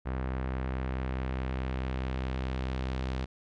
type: tone with low-pass filter sweep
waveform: sawtooth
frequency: 64.7 Hz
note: C2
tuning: 19 cents flat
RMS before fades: -33 dBFS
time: 0.05-3.26 s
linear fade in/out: 20 ms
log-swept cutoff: 1700 to 4200 Hz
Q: 1.1
effects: none